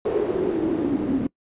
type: noise with band-pass filter sweep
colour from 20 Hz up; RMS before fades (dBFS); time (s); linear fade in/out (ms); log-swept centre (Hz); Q
pink; -23; 0.05-1.27; 5; 430 to 250; 6
effects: noise-tail reverb RT60 0.1 s tail -22 dB re dry + resampled to 8000 Hz